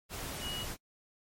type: tone in noise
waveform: sine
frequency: 2908 Hz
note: F#7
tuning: 31 cents flat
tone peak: -38 dBFS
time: 0.4-0.66 s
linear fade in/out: 50 ms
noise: pink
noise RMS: -40 dBFS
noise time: 0.09-0.77 s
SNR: -1 dB
effects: noise-tail reverb RT60 0.1 s tail -26 dB re dry + MP3 64 kbps